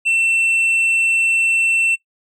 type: tone with hard clipping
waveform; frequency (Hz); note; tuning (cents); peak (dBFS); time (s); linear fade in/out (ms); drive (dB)
sine; 2690; E7; +34; -15; 0.05-1.96; 20; 4
effects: noise-tail reverb RT60 0.1 s tail -19 dB re dry